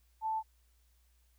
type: tone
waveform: sine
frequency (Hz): 880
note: A5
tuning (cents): 0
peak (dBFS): -31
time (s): 0.21-0.43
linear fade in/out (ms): 50
effects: added 60 Hz sine -66 dBFS peak until 1.38 s + white hiss -75 dBFS RMS until 1.38 s